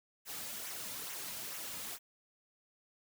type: noise with flanger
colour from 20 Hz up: white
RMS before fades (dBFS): -43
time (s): 0.25-1.99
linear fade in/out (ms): 50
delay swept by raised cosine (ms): 0.21 to 2.71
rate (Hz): 2.3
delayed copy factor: -0.5
effects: none